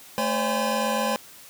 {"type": "tone cluster", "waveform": "square", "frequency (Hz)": [220.3, 520, 568, 814, 1022], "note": ["A3", "C5", "C#5", "G#5", "C6"], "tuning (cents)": [2, -11, 42, -35, -41], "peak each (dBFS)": -30, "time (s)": [0.18, 1.16], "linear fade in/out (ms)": 0, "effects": ["white hiss -47 dBFS RMS until 1.49 s", "high-pass 80 Hz 12 dB/octave"]}